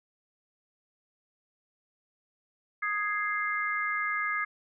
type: chord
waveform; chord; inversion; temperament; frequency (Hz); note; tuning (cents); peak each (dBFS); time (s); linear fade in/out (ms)
sine; Ab major; second; equal; 1244.5 / 1661.2 / 2093; Eb6 / Ab6 / C7; 0 / 0 / 0; -32; 2.82-4.45; 10
effects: none